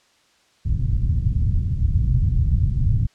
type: low-pass noise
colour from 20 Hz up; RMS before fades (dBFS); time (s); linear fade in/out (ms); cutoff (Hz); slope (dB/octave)
white; -19; 0.65-3.07; 10; 120; 24
effects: white hiss -59 dBFS RMS until 3.14 s + low-pass 6000 Hz 12 dB/octave